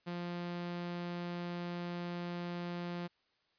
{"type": "tone", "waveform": "sawtooth", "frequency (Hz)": 174.5, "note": "F3", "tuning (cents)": -1, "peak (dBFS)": -34, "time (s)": [0.06, 3.08], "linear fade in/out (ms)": 20, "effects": ["white hiss -75 dBFS RMS until 3.58 s", "resampled to 11025 Hz"]}